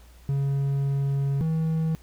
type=tone pair in turn; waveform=triangle; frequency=138.8 / 160.47 Hz; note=C#3 / E3; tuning=+3 / -46 cents; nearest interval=minor third; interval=251 cents; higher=second; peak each=-20 dBFS; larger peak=neither; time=0.29-1.41 / 1.41-1.95 s; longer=first; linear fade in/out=0 ms; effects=added 60 Hz sine -48 dBFS peak until 2.02 s + pink hiss -57 dBFS RMS until 2.02 s